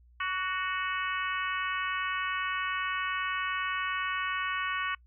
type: harmonic tone with a mistuned harmonic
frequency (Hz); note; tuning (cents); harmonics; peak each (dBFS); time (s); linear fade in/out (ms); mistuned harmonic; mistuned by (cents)
370; F#4; 0; 3 / 4 / 5 / 6 / 7 / 8; -33 / -35 / -37 / -39 / -40 / -41; 0.2-4.95; 5; 3; +27
effects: noise-tail reverb RT60 0.1 s tail -26 dB re dry + added 60 Hz sine -56 dBFS peak until 5.06 s